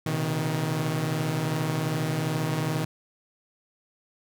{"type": "tone cluster", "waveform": "sawtooth", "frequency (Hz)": [122.4, 134.6, 157.2], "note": ["B2", "C3", "D#3"], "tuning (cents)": [-15, 49, 18], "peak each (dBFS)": [-28, -29, -23], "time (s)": [0.06, 2.85], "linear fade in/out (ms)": 5, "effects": []}